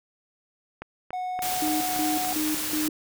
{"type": "click train", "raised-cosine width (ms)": 0.5, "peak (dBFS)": -20, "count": 6, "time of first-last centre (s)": [0.82, 2.249], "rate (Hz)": 3.5}
{"type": "tone", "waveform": "triangle", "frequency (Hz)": 734, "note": "F#5", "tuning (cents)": -14, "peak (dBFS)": -26, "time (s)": [1.13, 2.33], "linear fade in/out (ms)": 2}
{"type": "noise", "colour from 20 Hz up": "white", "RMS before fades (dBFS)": -30, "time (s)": [1.42, 2.88], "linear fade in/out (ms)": 2}
{"type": "tone with tremolo", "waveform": "sine", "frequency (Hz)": 306.7, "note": "D#4", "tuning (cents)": -25, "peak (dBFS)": -25, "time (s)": [1.62, 2.89], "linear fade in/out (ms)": 2, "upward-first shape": "square", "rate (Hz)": 2.7, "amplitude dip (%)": 75}
{"effects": []}